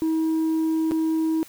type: tone with dropouts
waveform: sine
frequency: 320 Hz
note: D#4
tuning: 49 cents sharp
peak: -17 dBFS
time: 0.02-1.43 s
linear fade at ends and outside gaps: 0 ms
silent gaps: 0.911-0.918 s
effects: tanh soft clip ceiling -19 dBFS + white hiss -48 dBFS RMS until 1.48 s